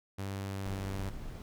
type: tone with pitch glide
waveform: sawtooth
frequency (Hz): 98 to 97.21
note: G2 to G2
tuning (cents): 0 to -14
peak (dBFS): -32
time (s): 0.18-1.1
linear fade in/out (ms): 10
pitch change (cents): -14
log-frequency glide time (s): 0.44-0.69
type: noise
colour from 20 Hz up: brown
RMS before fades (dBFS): -42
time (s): 0.66-1.42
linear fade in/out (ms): 0
effects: none

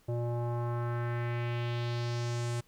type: tone with low-pass filter sweep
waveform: square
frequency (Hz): 119.3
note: A#2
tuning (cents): +41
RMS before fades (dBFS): -33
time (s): 0.08-2.61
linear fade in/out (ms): 10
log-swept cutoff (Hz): 570 to 8800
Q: 2
effects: pink hiss -66 dBFS RMS until 2.67 s

